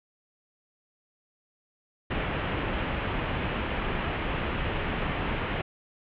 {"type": "low-pass noise", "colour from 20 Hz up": "pink", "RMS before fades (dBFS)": -30, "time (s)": [2.1, 5.62], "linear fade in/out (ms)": 10, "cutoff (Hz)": 3100, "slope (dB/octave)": 48, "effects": []}